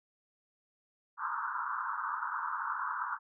white band-pass noise, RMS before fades -36 dBFS, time 1.17-3.19 s, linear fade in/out 50 ms, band 910 to 1500 Hz, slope 96 dB/octave, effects none

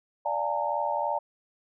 sine chord, Bb dominant seventh, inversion first, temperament equal with one note detuned, 587.3 / 698.5 / 830.6 / 913.7 Hz, D5 / F5 / Ab5 / Bb5, 0 / 0 / 0 / -35 cents, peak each -31 / -34 / -32 / -29 dBFS, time 0.25-1.19 s, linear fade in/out 10 ms, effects none

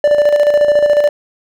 triangle tone with tremolo, 587.3 Hz, D5, in tune, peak -4 dBFS, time 0.04-1.09 s, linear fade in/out 2 ms, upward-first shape square, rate 14 Hz, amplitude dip 50%, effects none

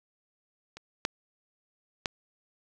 clicks, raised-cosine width 0.2 ms, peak -26 / -9 / -11 dBFS, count 3, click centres 0.77 / 1.051 / 2.058 s, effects none

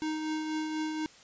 square tone with tremolo, 311.1 Hz, D#4, in tune, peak -30 dBFS, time 0.02-1.06 s, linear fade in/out 0 ms, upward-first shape triangle, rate 4.1 Hz, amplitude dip 40%, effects white hiss -55 dBFS RMS until 1.23 s + resampled to 16000 Hz

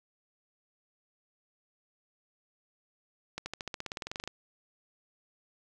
accelerating click train, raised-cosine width 0.2 ms, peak -19 dBFS, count 17, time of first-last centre 3.38-4.276 s, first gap 80 ms, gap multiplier 0.95, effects none

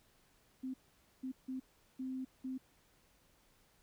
sine tone bursts at uneven times, 260 Hz, C4, 11 cents flat, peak -38 dBFS, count 5, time 0.63-0.74 / 1.23-1.32 / 1.48-1.6 / 1.99-2.25 / 2.44-2.58 s, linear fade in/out 10 ms, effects pink hiss -70 dBFS RMS until 3.82 s

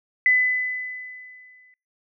sine tone with exponential decay, 2006 Hz, B6, 26 cents sharp, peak -13 dBFS, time 0.26-1.74 s, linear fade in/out 1 ms, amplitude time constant 320 ms, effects noise-tail reverb RT60 0.3 s tail -26 dB re dry

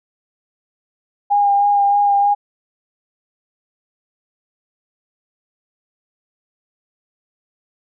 sine tone with vibrato, 810 Hz, G#5, 43 cents flat, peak -11 dBFS, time 1.3-2.35 s, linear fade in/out 20 ms, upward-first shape sine, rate 3.2 Hz, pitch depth 17 cents each way, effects none

